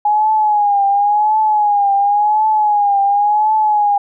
sine tone with vibrato, 830.6 Hz, G#5, in tune, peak -10 dBFS, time 0.05-3.98 s, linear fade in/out 5 ms, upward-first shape triangle, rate 0.93 Hz, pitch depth 83 cents each way, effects none

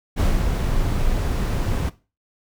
brown noise with ADSR envelope, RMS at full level -17 dBFS, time 0.16-1.9 s, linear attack 35 ms, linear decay 240 ms, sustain -4 dB, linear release 17 ms, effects noise-tail reverb RT60 0.3 s tail -17 dB re dry

